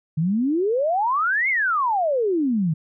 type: exponential two-way sweep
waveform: sine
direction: up then down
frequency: 149.1 to 2217 to 149.1 Hz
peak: -18 dBFS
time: 0.17-2.74 s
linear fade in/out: 10 ms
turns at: 1.49 s
effects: none